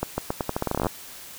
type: accelerating click train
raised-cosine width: 1 ms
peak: -10 dBFS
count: 17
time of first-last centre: 0.03-0.868 s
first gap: 150 ms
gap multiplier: 0.83
effects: white hiss -42 dBFS RMS until 1.38 s